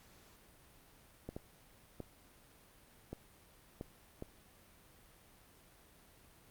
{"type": "clicks", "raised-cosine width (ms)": 2, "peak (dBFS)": -29, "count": 6, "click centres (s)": [1.29, 1.365, 2.003, 3.13, 3.811, 4.224], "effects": ["pink hiss -63 dBFS RMS until 6.5 s", "Opus 48 kbps"]}